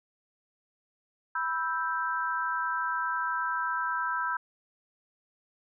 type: chord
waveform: sine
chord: E minor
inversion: second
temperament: equal with one note detuned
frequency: 984.3 / 1318.5 / 1568 Hz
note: B5 / E6 / G6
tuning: -6 / 0 / 0 cents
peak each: -32 dBFS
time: 1.35-4.37 s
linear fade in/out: 5 ms
effects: none